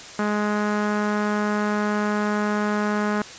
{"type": "tone with low-pass filter", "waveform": "sawtooth", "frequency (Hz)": 209, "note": "G#3", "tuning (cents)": 11, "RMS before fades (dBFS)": -23, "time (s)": [0.19, 3.22], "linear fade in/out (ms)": 2, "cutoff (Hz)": 1500, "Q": 2.3, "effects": ["white hiss -39 dBFS RMS until 3.38 s", "resampled to 16000 Hz"]}